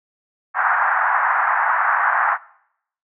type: band-pass noise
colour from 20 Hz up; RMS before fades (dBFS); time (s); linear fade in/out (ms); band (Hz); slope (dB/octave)
white; -18; 0.54-2.38; 50; 760 to 1700; 48
effects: noise-tail reverb RT60 0.7 s tail -21 dB re dry